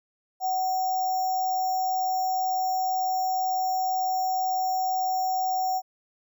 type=tone with sample-and-hold; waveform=sine; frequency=749 Hz; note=F#5; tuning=21 cents sharp; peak=-23 dBFS; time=0.4-5.82 s; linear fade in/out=50 ms; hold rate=6300 Hz; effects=none